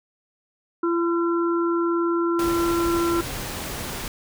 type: harmonic tone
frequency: 339.8 Hz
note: F4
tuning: 47 cents flat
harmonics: 1 / 3 / 4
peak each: -20 / -31 / -28 dBFS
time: 0.83-3.21 s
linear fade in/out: 5 ms
type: noise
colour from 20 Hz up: pink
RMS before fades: -31 dBFS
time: 2.39-4.08 s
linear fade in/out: 2 ms
effects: none